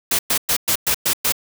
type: noise bursts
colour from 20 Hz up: white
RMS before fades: -18 dBFS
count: 7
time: 0.11-1.323 s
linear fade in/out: 5 ms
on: 79 ms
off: 110 ms
effects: none